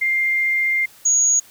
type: tone pair in turn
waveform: sine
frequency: 2105 / 6683 Hz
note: C7 / G#8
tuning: +10 / +10 cents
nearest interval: octave + minor sixth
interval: 2000 cents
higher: second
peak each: -16 / -13 dBFS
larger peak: second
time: 0.01-0.86 / 1.05-1.4 s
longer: first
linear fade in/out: 10 ms
effects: white hiss -48 dBFS RMS until 1.5 s